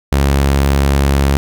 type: tone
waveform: sawtooth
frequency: 69.3 Hz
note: C#2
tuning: in tune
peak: -6 dBFS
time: 0.12-1.37 s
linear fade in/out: 0 ms
effects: none